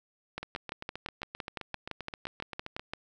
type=two click trains; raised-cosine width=0.3 ms; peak=-22 / -19 dBFS; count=19 / 16; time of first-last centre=0.43-2.795 / 0.38-2.935 s; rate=7.61 / 5.87 Hz; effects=none